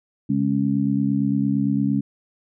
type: harmonic tone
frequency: 68.8 Hz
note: C#2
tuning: 12 cents flat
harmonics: 2 / 3 / 4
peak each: -25 / -21 / -22 dBFS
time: 0.29-2.01 s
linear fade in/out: 10 ms
effects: none